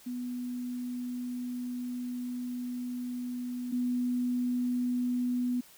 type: tone pair in turn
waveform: sine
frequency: 246.8 / 246.8 Hz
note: B3 / B3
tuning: -1 / -1 cents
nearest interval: unison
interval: 0 cents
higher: neither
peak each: -33 / -27 dBFS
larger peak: second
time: 0.06-3.72 / 3.72-5.61 s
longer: first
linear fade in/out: 10 ms
effects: white hiss -56 dBFS RMS until 5.77 s